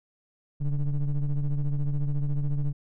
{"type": "ring-modulated tone", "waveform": "triangle", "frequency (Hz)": 74.4, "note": "D2", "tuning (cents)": 23, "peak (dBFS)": -18, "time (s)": [0.6, 2.73], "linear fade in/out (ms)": 20, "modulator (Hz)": 67.4, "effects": []}